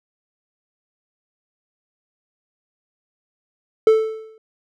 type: tone with exponential decay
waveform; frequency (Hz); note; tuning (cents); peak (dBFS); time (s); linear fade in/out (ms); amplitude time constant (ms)
triangle; 440; A4; 0; -5; 3.87-4.38; 2; 110
effects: none